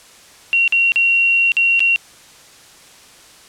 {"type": "tone with dropouts", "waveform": "sine", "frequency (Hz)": 2745, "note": "F7", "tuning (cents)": -31, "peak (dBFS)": -11, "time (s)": [0.53, 1.96], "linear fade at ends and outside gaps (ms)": 0, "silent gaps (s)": [[0.678, 0.724], [0.92, 0.959], [1.519, 1.568], [1.794, 1.804]], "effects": ["white hiss -44 dBFS RMS until 3.48 s", "low-pass 9000 Hz 12 dB/octave"]}